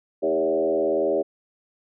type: tone with frequency modulation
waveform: sine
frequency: 480.2 Hz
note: B4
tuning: 49 cents flat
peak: -19 dBFS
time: 0.22-1.23 s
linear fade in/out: 20 ms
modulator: 81.4 Hz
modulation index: 1.9
effects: none